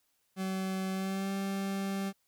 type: tone with pitch glide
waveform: 40% pulse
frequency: 189.6 to 195.38 Hz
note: F#3 to G3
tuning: +43 to -5 cents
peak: -31 dBFS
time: 0.36-2.13 s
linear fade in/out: 50 ms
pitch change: +52 cents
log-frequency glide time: 0.92-1.31 s
effects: white hiss -75 dBFS RMS until 2.27 s